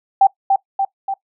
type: tone with echo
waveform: sine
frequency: 782 Hz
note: G5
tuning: 4 cents flat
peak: -6 dBFS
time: 0.21-0.27 s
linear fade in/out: 5 ms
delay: 290 ms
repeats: 3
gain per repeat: -4 dB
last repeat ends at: 1.14 s
effects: noise-tail reverb RT60 0.1 s tail -20 dB re dry